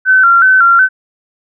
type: tone with vibrato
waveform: sine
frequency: 1448 Hz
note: F#6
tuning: 38 cents flat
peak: -4 dBFS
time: 0.05-0.89 s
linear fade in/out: 50 ms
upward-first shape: square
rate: 2.7 Hz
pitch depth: 87 cents each way
effects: none